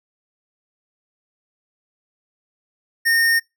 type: tone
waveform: square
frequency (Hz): 1835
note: A#6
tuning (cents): -28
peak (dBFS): -15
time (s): 3.05-3.4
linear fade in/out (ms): 20
effects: noise-tail reverb RT60 0.2 s tail -25 dB re dry